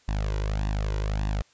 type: tone with flanger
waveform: sawtooth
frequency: 51.6 Hz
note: G#1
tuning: 10 cents flat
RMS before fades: -27 dBFS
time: 0.08-1.42 s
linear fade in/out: 0 ms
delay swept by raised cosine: 1.1 to 2.07 ms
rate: 1.7 Hz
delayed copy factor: +0.85
effects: white hiss -61 dBFS RMS until 1.53 s + resampled to 16000 Hz